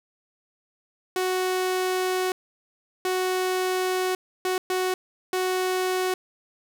sawtooth tone bursts at uneven times, 370 Hz, F#4, in tune, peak -19 dBFS, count 5, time 1.16-2.32 / 3.05-4.15 / 4.45-4.58 / 4.7-4.94 / 5.33-6.14 s, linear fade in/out 2 ms, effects none

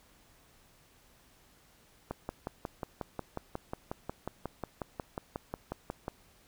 click train, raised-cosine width 1 ms, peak -21 dBFS, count 23, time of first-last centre 2.11-6.081 s, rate 5.54 Hz, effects pink hiss -63 dBFS RMS until 6.47 s

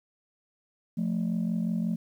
sine tone pair together, 176.2 / 221.8 Hz, F3 / A3, +16 / +14 cents, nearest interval major third, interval 398 cents, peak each -27 dBFS, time 0.97-1.96 s, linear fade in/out 10 ms, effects tanh soft clip ceiling -22 dBFS + 10-bit

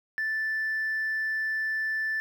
triangle tone with hard clipping, 1760 Hz, A6, in tune, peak -26 dBFS, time 0.18-2.2 s, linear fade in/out 0 ms, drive 2 dB, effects none

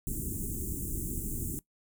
pink band-stop noise, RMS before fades -35 dBFS, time 0.07-1.59 s, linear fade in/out 0 ms, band 370 to 7300 Hz, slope 48 dB/octave, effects noise-tail reverb RT60 0.1 s tail -19 dB re dry

